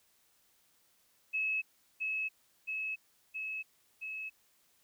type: tone with echo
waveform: sine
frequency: 2583 Hz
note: E7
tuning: 36 cents flat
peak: -30 dBFS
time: 1.33-1.62 s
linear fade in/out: 20 ms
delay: 670 ms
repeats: 4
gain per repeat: -2 dB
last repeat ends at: 4.3 s
effects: white hiss -70 dBFS RMS until 4.83 s